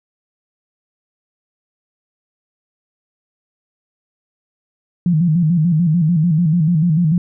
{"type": "tone with vibrato", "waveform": "sine", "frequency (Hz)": 164.81, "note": "E3", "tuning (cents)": 0, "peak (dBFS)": -11, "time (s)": [5.06, 7.18], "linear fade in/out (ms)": 2, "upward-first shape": "square", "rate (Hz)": 6.8, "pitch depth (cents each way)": 110, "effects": []}